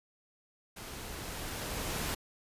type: noise with level ramp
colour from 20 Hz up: pink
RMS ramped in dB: -45 to -34 dBFS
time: 0.76-2.15 s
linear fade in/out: 10 ms
effects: resampled to 32000 Hz